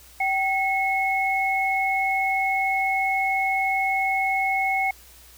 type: tone pair together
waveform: sine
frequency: 771.8 / 2183 Hz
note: G5 / C#7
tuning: -27 / -27 cents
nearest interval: octave + tritone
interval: 1800 cents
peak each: -23 dBFS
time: 0.2-4.91 s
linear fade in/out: 5 ms
effects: added 60 Hz sine -52 dBFS peak until 5.37 s + white hiss -50 dBFS RMS until 5.37 s